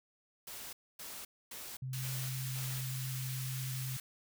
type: noise bursts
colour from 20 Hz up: white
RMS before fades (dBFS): -46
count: 5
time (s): 0.47-2.81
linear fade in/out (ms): 5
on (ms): 260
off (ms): 260
type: tone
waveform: sine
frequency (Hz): 130.2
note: C3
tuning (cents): -8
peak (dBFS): -37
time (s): 1.82-3.97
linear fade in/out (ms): 5
type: high-pass noise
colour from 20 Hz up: white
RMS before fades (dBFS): -44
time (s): 1.93-4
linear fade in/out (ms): 2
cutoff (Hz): 1300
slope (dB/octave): 12
effects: none